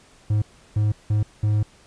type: tone bursts at uneven times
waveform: triangle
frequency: 105.7 Hz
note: G#2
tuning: 31 cents sharp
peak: -15 dBFS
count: 4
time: 0.3-0.42 / 0.76-0.92 / 1.1-1.23 / 1.43-1.63 s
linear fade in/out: 5 ms
effects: pink hiss -53 dBFS RMS until 1.86 s + resampled to 22050 Hz